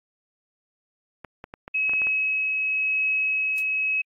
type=clicks; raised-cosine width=0.5 ms; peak=-22 dBFS; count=8; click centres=1.247 / 1.441 / 1.539 / 1.679 / 1.895 / 1.935 / 2.018 / 2.07 s
type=tone with tremolo; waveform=sine; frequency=2562 Hz; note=E7; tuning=50 cents flat; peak=-20 dBFS; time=1.74-4.02 s; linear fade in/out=10 ms; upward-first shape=triangle; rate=0.93 Hz; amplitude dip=25%
type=noise with exponential decay; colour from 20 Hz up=blue; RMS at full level=-36 dBFS; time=3.58-3.67 s; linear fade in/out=0 ms; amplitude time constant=19 ms
effects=AAC 48 kbps